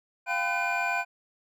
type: tone cluster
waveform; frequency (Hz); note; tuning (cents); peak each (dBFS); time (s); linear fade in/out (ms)
triangle; 698 / 786 / 1006 / 1514 / 2412; F5 / G5 / B5 / F#6 / D7; -1 / +4 / +32 / +39 / +46; -30 / -32 / -33 / -29 / -29; 0.26-1.05; 50
effects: none